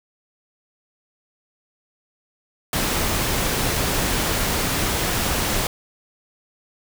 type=noise; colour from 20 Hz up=pink; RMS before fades=-22 dBFS; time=2.73-5.67 s; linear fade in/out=2 ms; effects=none